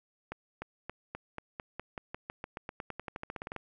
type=accelerating click train; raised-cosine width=0.5 ms; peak=-23 dBFS; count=25; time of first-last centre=0.32-3.563 s; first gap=300 ms; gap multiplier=0.92; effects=none